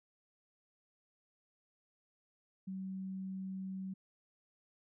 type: tone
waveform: sine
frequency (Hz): 190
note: F#3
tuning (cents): +46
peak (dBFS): -39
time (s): 2.67-3.94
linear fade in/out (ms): 10
effects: none